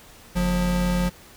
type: tone pair together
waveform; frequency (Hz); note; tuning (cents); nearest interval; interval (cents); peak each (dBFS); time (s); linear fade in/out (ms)
square; 47.3 / 178.3; F#1 / F3; +39 / +36; octave + major seventh; 2297; -26 / -22; 0.35-1.1; 20
effects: pink hiss -48 dBFS RMS until 1.36 s